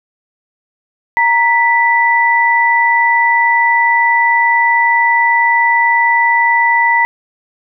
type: tone pair together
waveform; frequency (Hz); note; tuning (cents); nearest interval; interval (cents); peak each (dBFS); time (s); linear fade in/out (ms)
sine; 932.3 / 1975.5; A#5 / B6; 0 / 0; octave + minor second; 1300; -11; 1.17-7.05; 0
effects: none